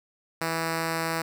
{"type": "tone", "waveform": "5% pulse", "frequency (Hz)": 163.7, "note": "E3", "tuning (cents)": -12, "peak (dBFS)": -15, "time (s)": [0.41, 1.22], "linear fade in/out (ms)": 5, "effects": []}